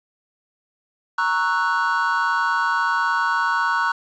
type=chord; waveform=triangle; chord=F# dominant seventh; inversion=first; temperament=equal; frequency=932.3 / 1108.7 / 1318.5 / 1480 Hz; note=A#5 / C#6 / E6 / F#6; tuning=0 / 0 / 0 / 0 cents; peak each=-22 / -22 / -25 / -20 dBFS; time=1.18-3.92 s; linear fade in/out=5 ms; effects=resampled to 16000 Hz + 8-bit